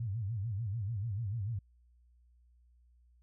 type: tone with vibrato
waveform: sine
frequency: 106.7 Hz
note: G#2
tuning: 47 cents sharp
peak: -33 dBFS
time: 0-1.59 s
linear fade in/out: 5 ms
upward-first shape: sine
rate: 6.8 Hz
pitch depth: 210 cents each way
effects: added 60 Hz sine -62 dBFS peak until 3.22 s